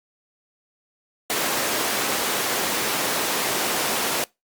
pink high-pass noise, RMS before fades -24 dBFS, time 1.3-4.24 s, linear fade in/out 0 ms, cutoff 320 Hz, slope 12 dB/octave, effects noise-tail reverb RT60 0.2 s tail -23 dB re dry + Opus 48 kbps

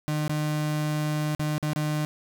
35% pulse tone with dropouts, 151.6 Hz, D#3, 45 cents flat, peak -23 dBFS, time 0.08-2.05 s, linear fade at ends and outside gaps 0 ms, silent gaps 0.279-0.295 / 1.349-1.395 / 1.581-1.627 / 1.733-1.76 s, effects none

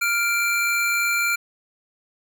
square tone pair together, 1396.7 / 2349 Hz, F6 / D7, 0 / 0 cents, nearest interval major sixth, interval 900 cents, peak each -24 / -22 dBFS, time 0.01-1.36 s, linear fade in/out 10 ms, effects none

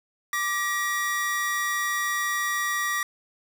45% pulse tone pair together, 1176 / 1910 Hz, D6 / A#6, +2 / +42 cents, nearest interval minor sixth, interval 840 cents, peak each -29 / -26 dBFS, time 0.33-3.03 s, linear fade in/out 2 ms, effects none

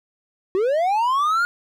triangle linear sweep, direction up, 360 to 1441 Hz, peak -15 dBFS, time 0.55-1.45 s, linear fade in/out 0 ms, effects none

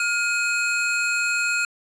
square tone pair together, 1414.9 / 2521 Hz, F6 / D#7, +22 / +22 cents, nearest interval minor seventh, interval 1000 cents, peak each -24 dBFS, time 0-1.65 s, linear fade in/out 2 ms, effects resampled to 22050 Hz + 8-bit

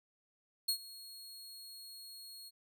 sawtooth tone with ADSR envelope, 4305 Hz, C8, 49 cents sharp, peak -26 dBFS, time 0.68-2.51 s, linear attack 9 ms, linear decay 84 ms, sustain -20 dB, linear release 34 ms, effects none

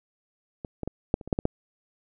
clicks, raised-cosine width 2 ms, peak -21 / -18 / -17 / -7 / -27 / -25 / -8 / -12 / -9 dBFS, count 9, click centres 0.648 / 0.833 / 0.876 / 1.141 / 1.212 / 1.276 / 1.328 / 1.389 / 1.454 s, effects none

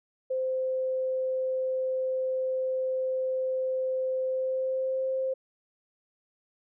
sine tone with pitch glide, 519 to 525.6 Hz, C5 to C5, -14 to +8 cents, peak -26 dBFS, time 0.3-5.34 s, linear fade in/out 10 ms, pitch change +22 cents, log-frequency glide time 4.25-5.1 s, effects none

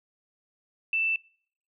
sine tone, 2657 Hz, E7, 13 cents sharp, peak -23 dBFS, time 0.93-1.16 s, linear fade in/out 2 ms, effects noise-tail reverb RT60 0.6 s tail -26 dB re dry

